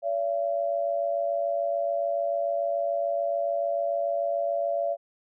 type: tone pair together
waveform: sine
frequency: 571 / 677.9 Hz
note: D5 / E5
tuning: -49 / +48 cents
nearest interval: minor third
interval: 297 cents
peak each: -27 dBFS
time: 0.02-4.97 s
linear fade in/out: 50 ms
effects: none